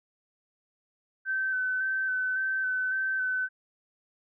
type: tone with vibrato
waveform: sine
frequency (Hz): 1530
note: G6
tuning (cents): -42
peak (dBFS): -26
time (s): 1.25-3.49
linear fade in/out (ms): 50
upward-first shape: square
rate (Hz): 1.8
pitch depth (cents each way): 18
effects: none